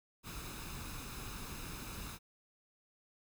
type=noise with comb filter; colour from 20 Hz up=pink; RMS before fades=-45 dBFS; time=0.23-2.19 s; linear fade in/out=50 ms; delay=0.78 ms; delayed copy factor=+0.55; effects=none